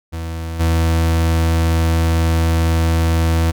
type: tone with level steps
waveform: 40% pulse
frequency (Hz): 82.1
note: E2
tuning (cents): -6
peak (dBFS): -22 / -12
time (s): 0.12-3.52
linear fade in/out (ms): 20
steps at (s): 0.59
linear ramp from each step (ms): 20
effects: none